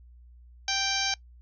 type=harmonic tone; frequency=784 Hz; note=G5; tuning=in tune; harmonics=1 / 2 / 3 / 4 / 5 / 6 / 7 / 8; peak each=-34 / -34 / -34 / -34 / -34 / -34 / -34 / -34 dBFS; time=0.68-1.14 s; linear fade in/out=2 ms; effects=noise-tail reverb RT60 0.1 s tail -22 dB re dry + added 60 Hz sine -49 dBFS peak until 1.41 s